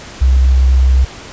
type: tone with vibrato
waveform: sine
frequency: 64.9 Hz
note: C2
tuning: 13 cents flat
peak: -6 dBFS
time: 0.21-1.05 s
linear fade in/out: 10 ms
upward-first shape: triangle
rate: 15 Hz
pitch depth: 10 cents each way
effects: pink hiss -32 dBFS RMS until 1.32 s + resampled to 16000 Hz